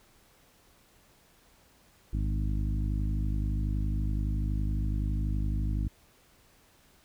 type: harmonic tone with a mistuned harmonic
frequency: 51.91 Hz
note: G#1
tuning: in tune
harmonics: 1 / 2 / 3 / 4 / 5 / 6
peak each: -28 / -34 / -38 / -40 / -42 / -44 dBFS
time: 2.13-5.88 s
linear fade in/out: 5 ms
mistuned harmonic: 1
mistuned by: +80 cents
effects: pink hiss -62 dBFS RMS until 7.04 s